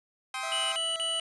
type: chord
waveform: 20% pulse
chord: C minor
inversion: second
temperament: equal with one note detuned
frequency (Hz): 784 / 1046.5 / 1266.3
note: G5 / C6 / Eb6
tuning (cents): 0 / 0 / +30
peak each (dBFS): -32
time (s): 0.34-0.76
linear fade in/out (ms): 2
type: tone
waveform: 25% pulse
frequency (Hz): 657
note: E5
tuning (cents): -6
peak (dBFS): -33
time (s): 0.43-1.2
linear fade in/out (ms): 5
type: tone bursts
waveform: square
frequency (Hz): 2960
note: F#7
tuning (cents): 0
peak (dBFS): -29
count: 3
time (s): 0.52-1.198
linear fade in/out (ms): 0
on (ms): 200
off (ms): 39
effects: resampled to 24000 Hz